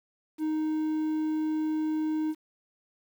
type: tone with quantisation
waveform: triangle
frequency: 311.1 Hz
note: D#4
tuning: in tune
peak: -24 dBFS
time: 0.38-2.35 s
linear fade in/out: 50 ms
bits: 9
effects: none